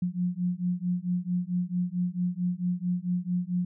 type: beating tone pair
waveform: sine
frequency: 176.3 / 180.8 Hz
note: F3 / F#3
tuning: +17 / -40 cents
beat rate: 4.5 Hz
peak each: -29 dBFS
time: 0.02-3.65 s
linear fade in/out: 5 ms
effects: none